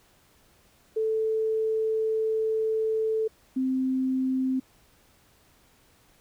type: tone pair in turn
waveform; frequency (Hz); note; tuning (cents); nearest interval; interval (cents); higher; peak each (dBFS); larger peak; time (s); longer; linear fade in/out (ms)
sine; 440 / 260.8; A4 / C4; 0 / -5; major sixth; 905; first; -23; neither; 0.96-3.28 / 3.56-4.6; first; 10
effects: pink hiss -61 dBFS RMS until 6.2 s

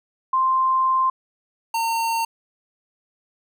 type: tone pair in turn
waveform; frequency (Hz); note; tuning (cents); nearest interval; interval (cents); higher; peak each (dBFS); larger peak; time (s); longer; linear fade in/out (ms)
sine / square; 1046.5 / 912.6; C6 / A#5; 0 / -37; major second; 237; first; -16 / -21; first; 0.33-1.1 / 1.74-2.25; first; 5
effects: none

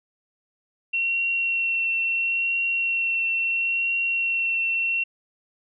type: tone with vibrato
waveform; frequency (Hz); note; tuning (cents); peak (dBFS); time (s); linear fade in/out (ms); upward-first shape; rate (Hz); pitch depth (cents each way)
sine; 2724; F7; -44; -21; 0.93-5.04; 10; triangle; 0.74; 14
effects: none

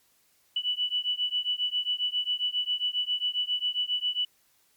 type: beating tone pair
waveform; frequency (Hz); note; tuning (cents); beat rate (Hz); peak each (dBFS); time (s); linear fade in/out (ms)
sine; 2960 / 2967.4; F#7 / F#7; 0 / +4; 7.4; -29; 0.56-4.25; 5
effects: white hiss -66 dBFS RMS until 4.76 s + MP3 96 kbps

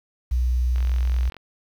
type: tone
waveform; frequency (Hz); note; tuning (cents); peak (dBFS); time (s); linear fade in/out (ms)
sine; 61.74; B1; 0; -18; 0.31-1.3; 10
type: click train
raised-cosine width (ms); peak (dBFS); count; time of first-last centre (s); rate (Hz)
0.3; -24; 28; 0.76-1.367; 44.5
effects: 8-bit

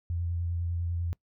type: tone with vibrato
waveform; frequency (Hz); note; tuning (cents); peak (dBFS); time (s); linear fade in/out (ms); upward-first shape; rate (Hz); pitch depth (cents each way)
sine; 85.7; F2; -32; -28; 0.1-1.13; 0; sine; 10; 21
effects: noise-tail reverb RT60 0.1 s tail -23 dB re dry

